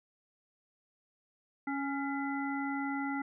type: harmonic tone with a mistuned harmonic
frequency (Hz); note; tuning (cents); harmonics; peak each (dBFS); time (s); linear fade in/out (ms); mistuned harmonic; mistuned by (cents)
277.2; C#4; 0; 1 / 3 / 5 / 7; -34 / -39 / -41 / -42; 1.67-3.22; 5; 7; +61
effects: none